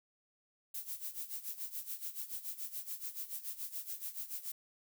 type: noise with tremolo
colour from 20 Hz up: violet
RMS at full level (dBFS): -40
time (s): 0.74-4.52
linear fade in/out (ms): 5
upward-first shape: sine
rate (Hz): 7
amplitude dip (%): 80
effects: none